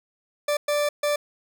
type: tone bursts at uneven times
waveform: 40% pulse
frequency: 587.3 Hz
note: D5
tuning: in tune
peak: -20 dBFS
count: 3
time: 0.48-0.57 / 0.68-0.89 / 1.03-1.16 s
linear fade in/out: 5 ms
effects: none